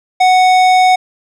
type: tone with tanh clipping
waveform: sine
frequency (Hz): 740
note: F#5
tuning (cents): 0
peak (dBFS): -8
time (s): 0.2-0.96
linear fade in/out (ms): 10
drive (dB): 16
effects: none